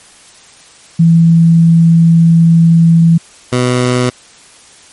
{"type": "tone pair in turn", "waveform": ["sine", "15% pulse"], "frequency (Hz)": [166, 124.71], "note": ["E3", "B2"], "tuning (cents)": [12, 17], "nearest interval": "perfect fourth", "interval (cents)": 495, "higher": "first", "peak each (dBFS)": -3, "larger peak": "neither", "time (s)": [[0.99, 3.18], [3.52, 4.1]], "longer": "first", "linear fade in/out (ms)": 10, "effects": ["white hiss -40 dBFS RMS until 4.92 s", "MP3 48 kbps"]}